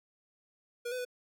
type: tone with pitch steps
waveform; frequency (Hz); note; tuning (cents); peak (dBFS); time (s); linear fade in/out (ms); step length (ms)
square; 479.9 / 504 / 495; B4 / B4 / B4; -50 / +35 / +4; -35; 0.85-1.051; 10; 67
effects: none